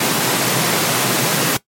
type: high-pass noise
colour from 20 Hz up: pink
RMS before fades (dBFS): -17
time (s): 0-1.57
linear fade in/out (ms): 5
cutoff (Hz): 120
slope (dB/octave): 96
effects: noise-tail reverb RT60 0.1 s tail -18 dB re dry + MP3 64 kbps